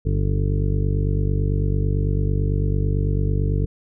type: harmonic tone with a mistuned harmonic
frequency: 49 Hz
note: G1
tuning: in tune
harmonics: 1 / 2 / 3 / 4 / 5 / 6 / 7 / 8 / 9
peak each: -21 / -22 / -25 / -34 / -38 / -33 / -38 / -38 / -32 dBFS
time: 0.05-3.66 s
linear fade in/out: 10 ms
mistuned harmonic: 4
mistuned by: -43 cents
effects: none